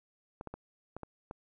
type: clicks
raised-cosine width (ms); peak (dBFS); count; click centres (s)
1; -27; 6; 0.411 / 0.473 / 0.54 / 0.966 / 1.033 / 1.311
effects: none